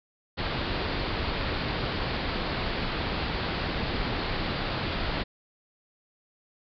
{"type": "low-pass noise", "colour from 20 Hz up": "pink", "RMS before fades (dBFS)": -30, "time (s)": [0.37, 5.24], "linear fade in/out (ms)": 20, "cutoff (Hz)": 4800, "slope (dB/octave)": 96, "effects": []}